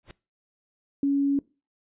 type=noise with exponential growth; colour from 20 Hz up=pink; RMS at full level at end=-38 dBFS; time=0.03-0.11 s; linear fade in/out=1 ms; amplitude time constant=16 ms
type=tone; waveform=sine; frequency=279.8 Hz; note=C#4; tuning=16 cents sharp; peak=-20 dBFS; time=1.03-1.39 s; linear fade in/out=2 ms
effects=noise-tail reverb RT60 0.3 s tail -21 dB re dry + resampled to 8000 Hz